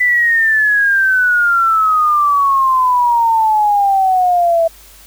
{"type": "exponential sweep", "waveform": "sine", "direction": "down", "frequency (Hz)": [2000, 655], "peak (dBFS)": -9, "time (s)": [0, 4.68], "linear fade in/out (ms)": 10, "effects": ["added 50 Hz sine -44 dBFS peak until 5.06 s", "white hiss -42 dBFS RMS until 5.06 s"]}